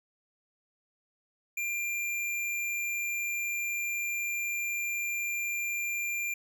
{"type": "tone", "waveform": "square", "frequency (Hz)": 2384, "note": "D7", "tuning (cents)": 25, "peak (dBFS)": -31, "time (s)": [1.57, 6.34], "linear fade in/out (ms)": 5, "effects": []}